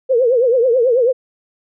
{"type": "tone with vibrato", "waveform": "sine", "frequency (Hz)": 490.7, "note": "B4", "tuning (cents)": -11, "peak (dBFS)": -10, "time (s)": [0.09, 1.13], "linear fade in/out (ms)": 20, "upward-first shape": "triangle", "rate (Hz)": 9.2, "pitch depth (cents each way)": 170, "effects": []}